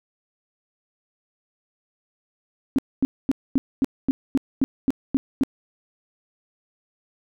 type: tone bursts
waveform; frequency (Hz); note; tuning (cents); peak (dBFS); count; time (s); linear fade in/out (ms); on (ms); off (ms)
sine; 267.4; C4; +38; -15; 11; 2.76-5.435; 0; 25; 240
effects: none